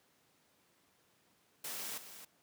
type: noise with echo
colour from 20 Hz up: white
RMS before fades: -42 dBFS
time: 1.64-1.98 s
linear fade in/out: 5 ms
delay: 270 ms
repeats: 1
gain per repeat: -10 dB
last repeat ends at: 2.25 s
effects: pink hiss -71 dBFS RMS until 2.42 s + high-pass 150 Hz 12 dB/octave